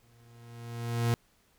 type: tone with exponential growth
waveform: 40% pulse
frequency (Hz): 117.6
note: A#2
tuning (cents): +16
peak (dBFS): -22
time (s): 0.03-1.14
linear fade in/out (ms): 0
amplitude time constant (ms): 240
effects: pink hiss -67 dBFS RMS until 1.58 s